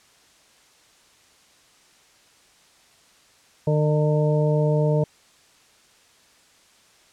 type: harmonic tone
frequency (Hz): 151.3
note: D#3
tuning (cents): -48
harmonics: 1 / 2 / 3 / 4 / 6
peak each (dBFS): -19 / -32 / -24 / -25 / -35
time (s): 3.67-5.04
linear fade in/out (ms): 5
effects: white hiss -56 dBFS RMS until 7.12 s + low-pass 8000 Hz 12 dB/octave